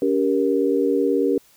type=chord; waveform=sine; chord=G diminished; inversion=second; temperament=just; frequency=282.2 / 392 / 470.4 Hz; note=Db4 / G4 / Bb4; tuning=+31 / 0 / +16 cents; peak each=-21 dBFS; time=0.02-1.38 s; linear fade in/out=2 ms; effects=white hiss -55 dBFS RMS until 1.56 s